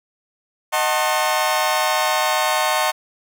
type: chord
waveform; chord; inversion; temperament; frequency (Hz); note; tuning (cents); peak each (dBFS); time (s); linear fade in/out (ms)
sawtooth; D# diminished seventh; none; just; 622.3 / 746.7 / 896 / 1075.3; D#5 / F#5 / A5 / C6; 0 / +16 / +31 / +47; -19; 0.72-2.92; 20
effects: none